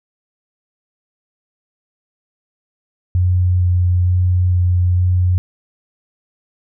sine tone with vibrato, 89.9 Hz, F#2, 49 cents flat, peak -11 dBFS, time 3.15-5.38 s, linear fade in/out 0 ms, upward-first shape square, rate 1.1 Hz, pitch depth 9 cents each way, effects none

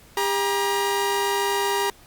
sawtooth tone pair together, 400.7 / 950.7 Hz, G4 / A#5, +38 / +34 cents, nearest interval octave + minor third, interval 1496 cents, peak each -20 dBFS, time 0.17-1.9 s, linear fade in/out 2 ms, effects pink hiss -51 dBFS RMS until 2.06 s + Opus 48 kbps

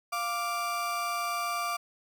35% pulse tone pair together, 698.5 / 1174.7 Hz, F5 / D6, 0 / 0 cents, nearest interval major sixth, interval 900 cents, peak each -33 / -29 dBFS, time 0.12-1.77 s, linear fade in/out 10 ms, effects none

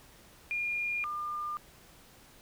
sine tone pair in turn, 2417 / 1202.2 Hz, D7 / D6, +49 / +40 cents, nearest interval octave, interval 1209 cents, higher first, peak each -30 / -33 dBFS, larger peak first, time 0.51-1.04 / 1.04-1.57 s, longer neither, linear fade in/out 0 ms, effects pink hiss -57 dBFS RMS until 2.41 s

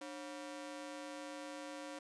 sawtooth ring-modulated tone, 421.7 Hz, G#4, 26 cents sharp, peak -38 dBFS, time 0.01-1.99 s, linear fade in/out 5 ms, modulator 123 Hz, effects resampled to 22050 Hz + 11-bit

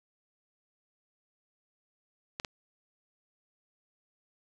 clicks, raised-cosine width 0.2 ms, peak -18 dBFS, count 2, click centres 2.399 / 2.448 s, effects none

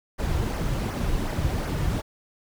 brown noise with flanger, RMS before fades -26 dBFS, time 0.18-2.02 s, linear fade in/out 20 ms, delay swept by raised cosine 0.25 to 4.85 ms, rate 2.7 Hz, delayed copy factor -0.6, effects none

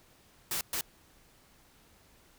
white noise bursts at uneven times, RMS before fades -33 dBFS, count 2, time 0.51-0.61 / 0.73-0.81 s, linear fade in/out 2 ms, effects pink hiss -62 dBFS RMS until 2.38 s

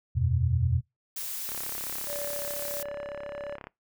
sine chord, E suspended second, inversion none, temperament equal, 82.41 / 92.5 / 123.47 Hz, E2 / F#2 / B2, 0 / 0 / 0 cents, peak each -27 / -28 / -26 dBFS, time 0.15-0.81 s, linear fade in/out 20 ms
blue noise, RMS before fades -35 dBFS, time 1.16-2.83 s, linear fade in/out 5 ms
click train, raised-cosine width 0.5 ms, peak -25 dBFS, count 76, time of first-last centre 1.49-3.67 s, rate 34.4 Hz
triangle tone with tremolo, 577 Hz, D5, 31 cents flat, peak -32 dBFS, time 2.06-3.58 s, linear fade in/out 50 ms, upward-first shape sine, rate 1.5 Hz, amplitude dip 25%
effects noise-tail reverb RT60 0.2 s tail -24 dB re dry

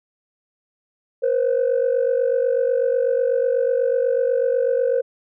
sine tone pair together, 479.7 / 527.8 Hz, A#4 / C5, +50 / +15 cents, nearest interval major second, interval 165 cents, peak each -18 dBFS, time 1.22-5.02 s, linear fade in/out 20 ms, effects tanh soft clip ceiling -12 dBFS

